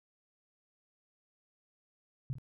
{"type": "tone with echo", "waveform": "sine", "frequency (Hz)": 130.9, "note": "C3", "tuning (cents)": 1, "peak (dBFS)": -32, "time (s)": [2.3, 2.33], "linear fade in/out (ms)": 0, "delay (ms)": 54, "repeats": 1, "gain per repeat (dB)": -11, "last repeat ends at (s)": 2.384, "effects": []}